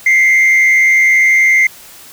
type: tone with frequency modulation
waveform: sine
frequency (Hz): 2093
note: C7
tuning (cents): 0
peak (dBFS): -4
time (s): 0.06-1.67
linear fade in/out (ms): 5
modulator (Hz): 91.4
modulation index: 0.71
effects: tanh soft clip ceiling -5 dBFS + white hiss -37 dBFS RMS until 2.12 s